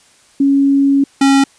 sine / square tone pair in turn, 277.2 / 274 Hz, C#4 / C#4, 0 / -20 cents, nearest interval unison, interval 20 cents, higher first, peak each -8 dBFS, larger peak neither, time 0.4-1.04 / 1.21-1.44 s, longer first, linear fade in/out 5 ms, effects white hiss -49 dBFS RMS until 1.58 s + resampled to 22050 Hz

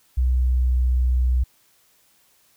sine tone with pitch glide, 63 to 62.53 Hz, B1 to B1, +35 to +22 cents, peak -16 dBFS, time 0.17-1.44 s, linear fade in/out 10 ms, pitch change -13 cents, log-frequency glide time 0.34-0.77 s, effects white hiss -60 dBFS RMS until 2.56 s

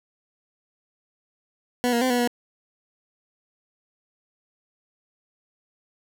20% pulse tone with pitch steps, 246 / 236 / 257.1 / 244.3 / 241.3 Hz, B3 / A#3 / C4 / B3 / B3, -7 / +22 / -30 / -19 / -40 cents, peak -15 dBFS, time 1.84-2.275 s, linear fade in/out 0 ms, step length 87 ms, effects none

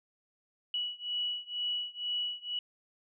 sine beating tone pair, 2936 / 2938.1 Hz, F#7 / F#7, -14 / -13 cents, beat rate 2.1 Hz, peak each -35 / -36 dBFS, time 0.74-2.59 s, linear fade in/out 2 ms, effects none

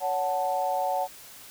sine chord, F# minor, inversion second, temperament equal with one note detuned, 560.8 / 740 / 880 Hz, C#5 / F#5 / A5, +20 / 0 / 0 cents, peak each -30 / -27 / -30 dBFS, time 0-1.08 s, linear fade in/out 50 ms, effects white hiss -47 dBFS RMS until 1.5 s

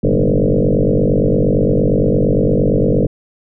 sine tone with frequency modulation, 152.8 Hz, D#3, 31 cents flat, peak -10 dBFS, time 0.03-3.07 s, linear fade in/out 10 ms, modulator 48.7 Hz, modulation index 7.9, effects none

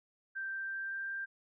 sine tone with pitch glide, 1568 to 1583.5 Hz, G6 to G6, 0 to +17 cents, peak -36 dBFS, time 0.35-1.26 s, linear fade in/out 20 ms, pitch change +17 cents, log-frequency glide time 0.51-1.13 s, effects none

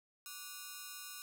5% pulse ring-modulated tone, 1318.5 Hz, E6, in tune, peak -31 dBFS, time 0.26-1.22 s, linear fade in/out 0 ms, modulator 154 Hz, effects none

